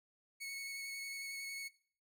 sawtooth tone with vibrato, 2206 Hz, C#7, 9 cents flat, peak -39 dBFS, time 0.4-1.69 s, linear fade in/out 20 ms, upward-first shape square, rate 11 Hz, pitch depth 11 cents each way, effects noise-tail reverb RT60 0.5 s tail -20 dB re dry

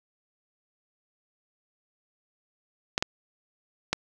clicks, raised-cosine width 0.2 ms, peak -7 dBFS, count 3, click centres 2.979 / 3.025 / 3.93 s, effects none

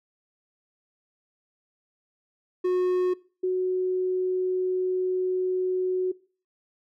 triangle / sine tone pair in turn, 364.2 / 369.1 Hz, F#4 / F#4, -27 / -4 cents, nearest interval unison, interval 23 cents, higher second, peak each -19 / -22 dBFS, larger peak first, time 2.64-3.14 / 3.43-6.12 s, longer second, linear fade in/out 10 ms, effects noise-tail reverb RT60 0.4 s tail -21 dB re dry

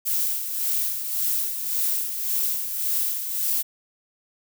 violet noise with tremolo, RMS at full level -23 dBFS, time 0.05-3.63 s, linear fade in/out 20 ms, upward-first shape sine, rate 1.8 Hz, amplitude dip 55%, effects none

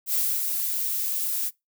violet noise with ADSR envelope, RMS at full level -23 dBFS, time 0.06-1.51 s, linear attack 76 ms, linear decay 270 ms, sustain -4 dB, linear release 40 ms, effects noise-tail reverb RT60 0.2 s tail -24 dB re dry

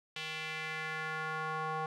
square tone with band-pass filter sweep, 157.2 Hz, D#3, 18 cents sharp, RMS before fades -38 dBFS, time 0.16-1.86 s, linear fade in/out 2 ms, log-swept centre 3000 to 950 Hz, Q 2.2, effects none

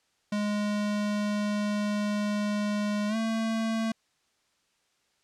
square tone with pitch glide, 207.7 to 223.9 Hz, G#3 to A3, 0 to +30 cents, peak -27 dBFS, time 0.32-3.92 s, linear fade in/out 5 ms, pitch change +130 cents, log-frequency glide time 3.08-3.16 s, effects white hiss -71 dBFS RMS until 5.23 s + low-pass 7000 Hz 12 dB/octave

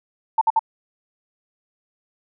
sine tone bursts, 894 Hz, A5, 27 cents sharp, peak -13 dBFS, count 3, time 0.38-0.593 s, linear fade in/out 5 ms, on 33 ms, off 57 ms, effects none

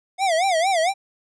square tone with vibrato, 709 Hz, F5, 26 cents sharp, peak -18 dBFS, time 0.18-0.94 s, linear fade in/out 50 ms, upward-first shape sine, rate 4.4 Hz, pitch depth 190 cents each way, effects resampled to 22050 Hz

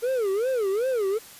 triangle tone with vibrato, 450 Hz, A4, 39 cents sharp, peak -20 dBFS, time 0.02-1.19 s, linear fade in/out 20 ms, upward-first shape sine, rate 2.6 Hz, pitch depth 280 cents each way, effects white hiss -46 dBFS RMS until 1.39 s + resampled to 32000 Hz

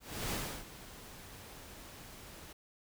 pink noise with ADSR envelope, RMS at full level -36 dBFS, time 0-2.53 s, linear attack 310 ms, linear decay 330 ms, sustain -15 dB, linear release 7 ms, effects none

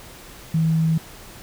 sine tone, 161.2 Hz, E3, 38 cents flat, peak -16 dBFS, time 0.54-0.98 s, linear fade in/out 5 ms, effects pink hiss -42 dBFS RMS until 1.42 s

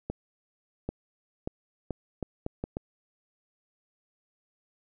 accelerating click train, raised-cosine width 2 ms, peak -18 dBFS, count 8, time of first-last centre 0.1-2.769 s, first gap 790 ms, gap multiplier 0.74, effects none

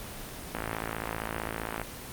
click train, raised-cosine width 0.5 ms, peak -16 dBFS, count 71, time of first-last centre 0.55-1.816 s, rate 55.3 Hz, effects pink hiss -41 dBFS RMS until 2.12 s + Opus 24 kbps

